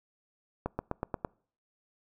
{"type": "accelerating click train", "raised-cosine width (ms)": 1, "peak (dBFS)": -17, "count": 6, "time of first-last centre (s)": [0.66, 1.248], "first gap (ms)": 130, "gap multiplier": 0.95, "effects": ["noise-tail reverb RT60 0.5 s tail -26 dB re dry"]}